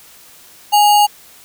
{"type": "tone with sample-and-hold", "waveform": "sine", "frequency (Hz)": 828, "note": "G#5", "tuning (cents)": -5, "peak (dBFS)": -7, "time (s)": [0.72, 1.07], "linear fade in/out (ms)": 20, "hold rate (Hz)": 3675, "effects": ["white hiss -43 dBFS RMS until 1.44 s"]}